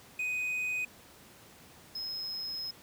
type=tone pair in turn; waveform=triangle; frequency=2498 / 5133 Hz; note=D#7 / E8; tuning=+6 / -47 cents; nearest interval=octave; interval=1247 cents; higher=second; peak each=-29 / -34 dBFS; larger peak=first; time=0.19-0.85 / 1.95-2.71 s; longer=second; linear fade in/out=5 ms; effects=pink hiss -55 dBFS RMS until 2.82 s + high-pass 80 Hz 12 dB/octave